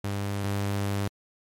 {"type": "tone pair in turn", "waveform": "sawtooth", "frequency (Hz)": [100.2, 100.2], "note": ["G2", "G2"], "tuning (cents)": [38, 38], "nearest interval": "unison", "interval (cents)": 0, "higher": "neither", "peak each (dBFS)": [-24, -22], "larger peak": "second", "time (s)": [[0.04, 0.44], [0.44, 1.08]], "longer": "second", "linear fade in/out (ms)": 5, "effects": ["MP3 64 kbps"]}